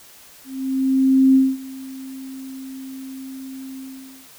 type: tone with ADSR envelope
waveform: sine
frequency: 265.1 Hz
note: C4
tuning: 23 cents sharp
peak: -9 dBFS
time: 0.44-4.29 s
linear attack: 910 ms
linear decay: 220 ms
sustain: -22 dB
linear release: 500 ms
effects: white hiss -46 dBFS RMS until 4.38 s